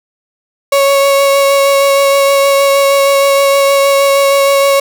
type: tone with vibrato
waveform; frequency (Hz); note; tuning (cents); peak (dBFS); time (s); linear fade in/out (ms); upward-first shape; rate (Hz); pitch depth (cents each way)
35% pulse; 554.4; C#5; 0; -5; 0.72-4.8; 5; sine; 6.4; 11
effects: none